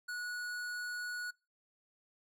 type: tone with tanh clipping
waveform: sine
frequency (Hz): 1463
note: F#6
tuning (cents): -20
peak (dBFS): -40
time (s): 0.08-1.31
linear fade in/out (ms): 10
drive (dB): 18
effects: noise-tail reverb RT60 0.3 s tail -25 dB re dry